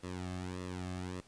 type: tone with flanger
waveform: sawtooth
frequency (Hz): 91.1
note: F#2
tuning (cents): -26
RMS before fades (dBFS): -41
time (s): 0.03-1.21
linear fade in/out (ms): 10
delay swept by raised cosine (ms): 1.3 to 2.11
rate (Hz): 1.7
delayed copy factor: -0.9
effects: pink hiss -62 dBFS RMS until 1.27 s + resampled to 22050 Hz